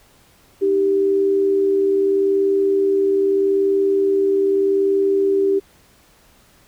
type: tone pair together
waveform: sine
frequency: 310.9 / 391.7 Hz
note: D#4 / G4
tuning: -1 / -1 cents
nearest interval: major third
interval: 400 cents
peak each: -25 / -14 dBFS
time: 0.61-5.6 s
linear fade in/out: 20 ms
effects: pink hiss -53 dBFS RMS until 6.67 s